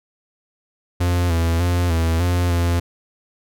45% pulse tone with pitch steps, 88.1 / 83.4 / 88 / 82.3 / 88.3 / 86 Hz, F2 / E2 / F2 / E2 / F2 / F2, +16 / +21 / +14 / -2 / +20 / -26 cents, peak -16 dBFS, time 1-2.8 s, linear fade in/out 10 ms, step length 300 ms, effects none

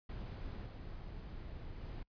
brown noise with level steps, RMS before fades -44 / -47 / -45 dBFS, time 0.09-2.03 s, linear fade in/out 5 ms, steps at 0.66 / 1.81 s, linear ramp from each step 5 ms, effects noise-tail reverb RT60 0.1 s tail -26 dB re dry + resampled to 11025 Hz

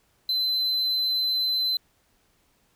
triangle tone, 4054 Hz, B7, 45 cents sharp, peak -21 dBFS, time 0.29-1.77 s, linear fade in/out 2 ms, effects pink hiss -66 dBFS RMS until 2.75 s

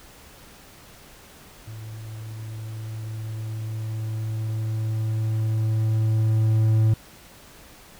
triangle tone with level ramp, 110 Hz, A2, in tune, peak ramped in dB -33 to -13 dBFS, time 1.67-6.94 s, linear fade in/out 5 ms, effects pink hiss -48 dBFS RMS until 7.99 s

